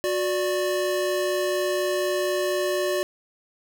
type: tone pair together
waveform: square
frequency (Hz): 365.2 / 587.3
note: F#4 / D5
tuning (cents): -23 / 0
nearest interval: minor sixth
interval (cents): 823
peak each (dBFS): -26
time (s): 0.04-3.03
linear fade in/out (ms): 0
effects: none